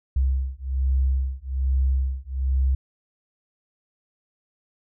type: beating tone pair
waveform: sine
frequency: 65.41 / 66.61 Hz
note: C2 / C2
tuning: 0 / +32 cents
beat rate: 1.2 Hz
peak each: -23 dBFS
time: 0.16-2.75 s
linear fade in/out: 5 ms
effects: none